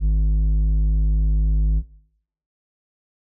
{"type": "tone with low-pass filter", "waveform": "square", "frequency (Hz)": 51.91, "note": "G#1", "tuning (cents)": 0, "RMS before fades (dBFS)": -17, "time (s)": [0, 1.83], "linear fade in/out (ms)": 50, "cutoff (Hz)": 120, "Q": 0.92, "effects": ["noise-tail reverb RT60 0.7 s tail -20 dB re dry"]}